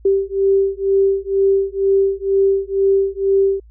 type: beating tone pair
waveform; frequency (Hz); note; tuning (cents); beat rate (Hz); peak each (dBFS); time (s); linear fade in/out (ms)
sine; 390 / 392.1; G4 / G4; -9 / 0; 2.1; -16; 0.05-3.6; 5
effects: added 56 Hz sine -41 dBFS peak until 3.7 s